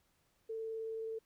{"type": "tone with vibrato", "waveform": "sine", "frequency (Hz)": 446.2, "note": "A4", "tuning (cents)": 24, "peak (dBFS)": -38, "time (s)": [0.49, 1.19], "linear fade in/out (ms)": 10, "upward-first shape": "sine", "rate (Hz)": 19, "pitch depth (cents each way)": 9, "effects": ["pink hiss -75 dBFS RMS until 1.25 s"]}